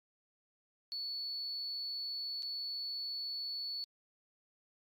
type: tone with dropouts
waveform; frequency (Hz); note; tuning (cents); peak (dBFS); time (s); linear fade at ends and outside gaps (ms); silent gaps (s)
sine; 4433; C#8; -1; -36; 0.92-3.84; 0; 2.423-2.43
effects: tanh soft clip ceiling -32 dBFS + MP3 64 kbps